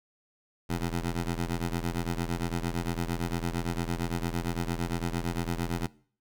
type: ring-modulated tone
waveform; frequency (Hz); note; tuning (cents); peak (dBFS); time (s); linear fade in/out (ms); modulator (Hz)
15% pulse; 84.4; E2; +41; -20; 0.69-5.87; 10; 46.6
effects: noise-tail reverb RT60 0.5 s tail -22 dB re dry